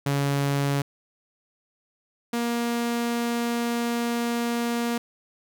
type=tone pair in turn; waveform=sawtooth; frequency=140.7 / 236.1 Hz; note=C#3 / A#3; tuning=+26 / +22 cents; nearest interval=major sixth; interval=896 cents; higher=second; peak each=-18 / -20 dBFS; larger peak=first; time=0.06-0.82 / 2.33-4.98 s; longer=second; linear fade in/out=5 ms; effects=none